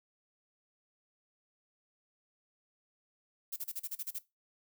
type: noise bursts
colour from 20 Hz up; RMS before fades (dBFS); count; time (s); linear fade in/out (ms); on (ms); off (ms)
violet; -38; 9; 3.52-4.188; 10; 44; 34
effects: noise-tail reverb RT60 0.2 s tail -17 dB re dry